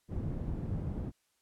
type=low-pass noise; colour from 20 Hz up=white; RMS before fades=-36 dBFS; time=0.08-1.12 s; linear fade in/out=50 ms; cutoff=170 Hz; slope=12 dB/octave; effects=white hiss -75 dBFS RMS until 1.41 s + low-pass 11000 Hz 12 dB/octave